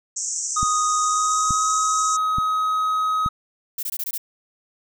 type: band-pass noise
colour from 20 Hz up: white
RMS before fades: -27 dBFS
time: 0.16-2.17 s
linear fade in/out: 10 ms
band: 5700 to 7900 Hz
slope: 96 dB/octave
type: tone with pitch glide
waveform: triangle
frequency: 1244.5 to 1266.3 Hz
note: D#6 to D#6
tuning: 0 to +30 cents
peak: -17 dBFS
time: 0.56-3.29 s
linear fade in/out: 10 ms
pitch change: +30 cents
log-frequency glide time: 0.99-1.66 s
type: click train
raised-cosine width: 5 ms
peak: -15 dBFS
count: 4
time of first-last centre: 0.63-3.262 s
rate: 1.14 Hz
type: noise bursts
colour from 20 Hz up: violet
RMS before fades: -27 dBFS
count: 6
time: 3.78-4.179 s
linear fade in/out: 5 ms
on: 49 ms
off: 21 ms
effects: none